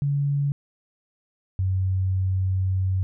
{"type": "tone pair in turn", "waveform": "sine", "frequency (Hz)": [142, 94.12], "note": ["C#3", "F#2"], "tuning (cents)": [42, 30], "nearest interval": "perfect fifth", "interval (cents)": 712, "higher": "first", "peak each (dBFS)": -20, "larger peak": "neither", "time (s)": [[0.02, 0.52], [1.59, 3.03]], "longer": "second", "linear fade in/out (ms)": 0, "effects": []}